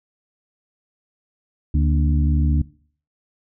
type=harmonic tone with a mistuned harmonic; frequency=73.42 Hz; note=D2; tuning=in tune; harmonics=1 / 2 / 3 / 4; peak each=-16 / -22 / -26 / -28 dBFS; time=1.74-2.62 s; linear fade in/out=5 ms; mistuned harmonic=3; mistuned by=+87 cents; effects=noise-tail reverb RT60 0.5 s tail -21 dB re dry